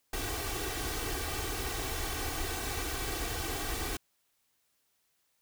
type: noise with comb filter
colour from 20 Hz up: pink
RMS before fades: -35 dBFS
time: 0.13-3.97 s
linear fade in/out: 5 ms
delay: 2.6 ms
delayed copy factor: +0.8
effects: white hiss -75 dBFS RMS until 5.41 s